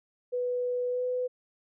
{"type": "tone with pitch glide", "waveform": "sine", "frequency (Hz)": [493.9, 500.5], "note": ["B4", "B4"], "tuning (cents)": [0, 23], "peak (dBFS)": -27, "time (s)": [0.32, 1.28], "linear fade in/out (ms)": 20, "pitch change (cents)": 23, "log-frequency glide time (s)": [0.89, 1.04], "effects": []}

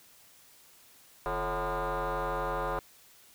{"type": "tone with frequency modulation", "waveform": "sine", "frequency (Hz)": 240, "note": "B3", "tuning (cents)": -49, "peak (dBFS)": -27, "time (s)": [1.26, 2.79], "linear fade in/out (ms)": 0, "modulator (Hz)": 196, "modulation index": 5.7, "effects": ["tanh soft clip ceiling -28 dBFS", "white hiss -58 dBFS RMS until 3.34 s"]}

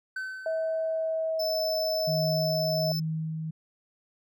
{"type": "tone with exponential decay", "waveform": "triangle", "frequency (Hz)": 1527, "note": "G6", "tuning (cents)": -46, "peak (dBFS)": -28, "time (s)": [0.16, 1.31], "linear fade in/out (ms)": 5, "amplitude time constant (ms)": 250}
{"type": "tone with pitch glide", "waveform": "sine", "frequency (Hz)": [645, 640.5], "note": ["E5", "E5"], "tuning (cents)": [-38, -50], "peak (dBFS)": -26, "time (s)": [0.46, 2.92], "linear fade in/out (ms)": 2, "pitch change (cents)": -12, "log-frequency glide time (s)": [0.86, 2.05]}
{"type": "tone", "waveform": "square", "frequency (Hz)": 5274, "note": "E8", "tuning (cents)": 0, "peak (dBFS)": -32, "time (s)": [1.39, 3], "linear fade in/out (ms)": 10}
{"type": "tone with tremolo", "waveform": "sine", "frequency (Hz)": 158.8, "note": "D#3", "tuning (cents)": 36, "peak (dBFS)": -27, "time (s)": [2.07, 3.51], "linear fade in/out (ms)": 10, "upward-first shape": "sine", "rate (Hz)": 1.3, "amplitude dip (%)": 35}
{"effects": []}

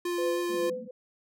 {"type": "tone with vibrato", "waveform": "square", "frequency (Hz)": 350, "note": "F4", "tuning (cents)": 4, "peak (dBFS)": -29, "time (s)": [0.05, 0.7], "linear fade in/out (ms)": 5, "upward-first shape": "triangle", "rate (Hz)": 6.5, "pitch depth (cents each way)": 9}
{"type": "tone with tremolo", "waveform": "sine", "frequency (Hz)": 506, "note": "B4", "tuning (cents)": 42, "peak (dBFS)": -26, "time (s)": [0.18, 0.91], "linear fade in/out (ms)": 5, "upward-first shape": "triangle", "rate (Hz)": 2.6, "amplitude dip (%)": 100}
{"type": "band-pass noise", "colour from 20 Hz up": "white", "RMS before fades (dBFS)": -45, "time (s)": [0.49, 0.88], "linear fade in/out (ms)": 5, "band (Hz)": [180, 250], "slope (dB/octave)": 96}
{"effects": []}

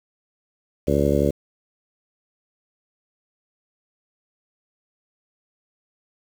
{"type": "harmonic tone", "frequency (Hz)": 71.5, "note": "D2", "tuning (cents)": -46, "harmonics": [1, 2, 3, 4, 5, 6, 7, 8], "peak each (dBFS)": [-25, -25, -25, -25, -25, -25, -25, -25], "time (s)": [0.87, 1.31], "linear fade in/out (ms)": 10, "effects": ["7-bit"]}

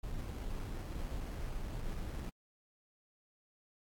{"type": "noise with sample-and-hold", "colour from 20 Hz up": "brown", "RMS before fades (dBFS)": -40, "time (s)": [0.03, 2.3], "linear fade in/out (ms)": 10, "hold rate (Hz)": 3675, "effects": ["AAC 64 kbps"]}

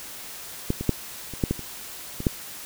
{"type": "clicks", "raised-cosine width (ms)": 3, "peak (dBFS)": [-9, -16, -6, -23, -8, -10, -23, -18, -6], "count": 9, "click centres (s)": [0.704, 0.81, 0.893, 1.337, 1.438, 1.51, 1.593, 2.204, 2.268], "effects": ["white hiss -39 dBFS RMS until 2.65 s"]}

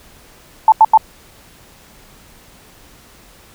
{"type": "tone bursts", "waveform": "sine", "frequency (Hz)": 880, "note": "A5", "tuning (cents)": 0, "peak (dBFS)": -3, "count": 3, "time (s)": [0.68, 0.975], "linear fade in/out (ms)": 2, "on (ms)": 41, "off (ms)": 86, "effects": ["pink hiss -45 dBFS RMS until 3.54 s"]}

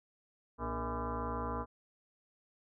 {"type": "tone with frequency modulation", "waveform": "sine", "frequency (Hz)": 472, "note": "A#4", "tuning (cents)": 22, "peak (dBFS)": -34, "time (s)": [0.58, 1.66], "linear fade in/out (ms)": 50, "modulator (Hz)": 178, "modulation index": 4.4, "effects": []}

